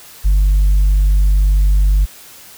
sine tone with tanh clipping, 49 Hz, G1, in tune, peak -9 dBFS, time 0.24-2.06 s, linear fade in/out 20 ms, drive 1 dB, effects white hiss -39 dBFS RMS until 2.57 s

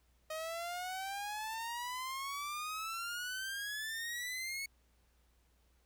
sawtooth exponential sweep, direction up, 622.3 to 2217 Hz, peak -35 dBFS, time 0.3-4.66 s, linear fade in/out 5 ms, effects added 60 Hz sine -69 dBFS peak until 5.85 s + pink hiss -75 dBFS RMS until 5.85 s

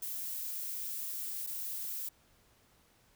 violet noise with dropouts, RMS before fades -39 dBFS, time 0.02-2.09 s, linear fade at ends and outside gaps 5 ms, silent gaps 1.466-1.471 s, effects pink hiss -67 dBFS RMS until 3.15 s

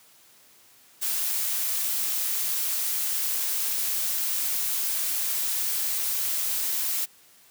blue noise, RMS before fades -27 dBFS, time 1.01-7.06 s, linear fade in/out 20 ms, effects white hiss -56 dBFS RMS until 7.5 s + high-pass 80 Hz 12 dB/octave

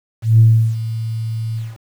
sine tone with ADSR envelope, 112.4 Hz, A2, 37 cents sharp, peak -4 dBFS, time 0.22-1.78 s, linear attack 170 ms, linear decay 360 ms, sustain -15 dB, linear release 210 ms, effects tanh soft clip ceiling 0 dBFS + 7-bit

